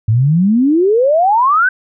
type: exponential sweep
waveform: sine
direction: up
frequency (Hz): 104.1 to 1562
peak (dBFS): -8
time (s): 0.08-1.69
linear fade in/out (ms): 5
effects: none